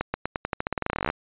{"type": "accelerating click train", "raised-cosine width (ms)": 0.5, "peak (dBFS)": -10, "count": 23, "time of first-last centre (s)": [0.01, 1.101], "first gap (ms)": 130, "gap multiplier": 0.89, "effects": ["resampled to 8000 Hz"]}